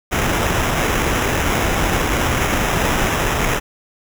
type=noise with sample-and-hold; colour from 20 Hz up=pink; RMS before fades=-18 dBFS; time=0.11-3.6 s; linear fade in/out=20 ms; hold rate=4410 Hz; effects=none